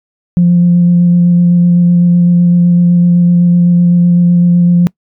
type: tone with vibrato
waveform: sine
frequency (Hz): 174.61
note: F3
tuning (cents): 0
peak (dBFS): -3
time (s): 0.37-4.87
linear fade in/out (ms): 0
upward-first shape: square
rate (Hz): 7.9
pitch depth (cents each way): 9
effects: noise-tail reverb RT60 0.1 s tail -25 dB re dry + tanh soft clip ceiling 0 dBFS